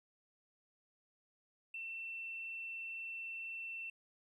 triangle tone, 2689 Hz, E7, 34 cents sharp, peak -38 dBFS, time 1.74-3.9 s, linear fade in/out 5 ms, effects tanh soft clip ceiling -40 dBFS + resampled to 32000 Hz

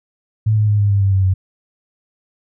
sine tone with pitch steps, 108.6 / 106.37 / 104.18 / 102.03 / 99.93 / 97.88 / 95.86 / 93.89 Hz, A2 / G#2 / G#2 / G#2 / G2 / G2 / G2 / F#2, -22 / +42 / +6 / -30 / +34 / -2 / -38 / +26 cents, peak -11 dBFS, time 0.46-1.34 s, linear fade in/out 10 ms, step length 110 ms, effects none

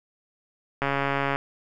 click train, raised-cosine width 0.5 ms, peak -10 dBFS, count 76, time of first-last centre 0.82-1.36 s, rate 139 Hz, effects none

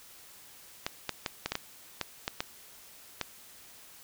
clicks, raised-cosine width 0.2 ms, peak -13 dBFS, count 10, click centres 0.865 / 1.093 / 1.262 / 1.46 / 1.52 / 1.554 / 2.013 / 2.279 / 2.405 / 3.213 s, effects white hiss -53 dBFS RMS until 4.03 s

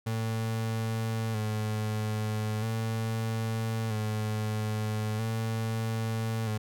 35% pulse tone with vibrato, 110 Hz, A2, in tune, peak -27 dBFS, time 0.06-6.58 s, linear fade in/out 10 ms, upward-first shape square, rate 0.39 Hz, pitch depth 35 cents each way, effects none

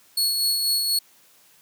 sawtooth tone with tremolo, 4363 Hz, C#8, 28 cents flat, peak -16 dBFS, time 0.17-0.99 s, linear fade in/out 5 ms, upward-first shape sine, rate 4.1 Hz, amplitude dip 35%, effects white hiss -56 dBFS RMS until 1.61 s + high-pass 100 Hz 12 dB/octave

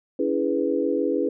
sine chord, C# minor seventh, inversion none, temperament equal with one note detuned, 282.4 / 329.6 / 415.3 / 493.9 Hz, C#4 / E4 / G#4 / B4, +32 / 0 / 0 / 0 cents, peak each -26 dBFS, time 0.19-1.29 s, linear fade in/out 5 ms, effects none

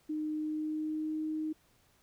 sine tone with pitch glide, 307 to 311.3 Hz, D#4 to D#4, -23 to +1 cents, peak -32 dBFS, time 0.09-1.53 s, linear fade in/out 10 ms, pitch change +24 cents, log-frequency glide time 0.34-1.21 s, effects pink hiss -68 dBFS RMS until 2.02 s

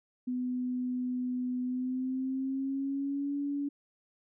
sine tone with pitch glide, 250.4 to 284.3 Hz, B3 to C#4, +24 to +44 cents, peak -30 dBFS, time 0.27-3.69 s, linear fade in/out 10 ms, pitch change +220 cents, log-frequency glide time 1.63-3.35 s, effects none

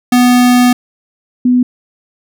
square / sine tone pair in turn, 246.9 / 248.5 Hz, B3 / B3, 0 / +11 cents, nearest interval unison, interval 11 cents, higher second, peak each -6 dBFS, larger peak neither, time 0.12-0.73 / 1.45-1.63 s, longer first, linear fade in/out 5 ms, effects none

